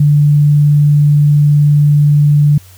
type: tone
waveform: sine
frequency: 146.83 Hz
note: D3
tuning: in tune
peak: -5 dBFS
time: 0-2.58 s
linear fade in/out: 5 ms
effects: added 92 Hz sine -38 dBFS peak until 2.77 s + white hiss -43 dBFS RMS until 2.77 s